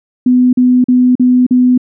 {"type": "tone bursts", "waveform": "sine", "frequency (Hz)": 250.3, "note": "B3", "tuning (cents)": 23, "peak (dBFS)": -5, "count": 5, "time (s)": [0.26, 1.778], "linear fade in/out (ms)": 5, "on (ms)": 270, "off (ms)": 42, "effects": []}